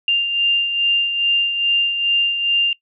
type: beating tone pair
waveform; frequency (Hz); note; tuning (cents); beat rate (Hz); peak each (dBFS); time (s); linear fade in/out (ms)
sine; 2794 / 2796.4; F7 / F7; 0 / +2; 2.4; -15 / -24; 0.08-2.73; 2
effects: noise-tail reverb RT60 0.1 s tail -21 dB re dry